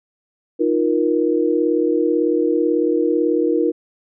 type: chord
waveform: sine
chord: Eb suspended second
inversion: none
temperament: equal with one note detuned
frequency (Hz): 311.1 / 349.2 / 472.4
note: Eb4 / F4 / Bb4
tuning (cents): 0 / 0 / +23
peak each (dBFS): -19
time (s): 0.59-3.72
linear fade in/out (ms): 20
effects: none